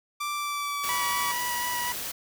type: tone with pitch glide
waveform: sawtooth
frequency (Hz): 1174.7 to 1140.6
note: D6 to C#6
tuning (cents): 0 to +49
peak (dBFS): -25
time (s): 0.2-1.32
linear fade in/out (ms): 10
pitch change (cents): -51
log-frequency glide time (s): 0.34-0.95
type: noise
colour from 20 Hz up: white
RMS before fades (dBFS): -34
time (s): 0.83-2.12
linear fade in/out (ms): 10
type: tone with vibrato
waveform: 25% pulse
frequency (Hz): 974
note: B5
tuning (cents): -24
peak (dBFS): -25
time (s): 0.89-1.92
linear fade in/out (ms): 0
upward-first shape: square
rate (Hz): 4.1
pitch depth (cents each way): 9
effects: none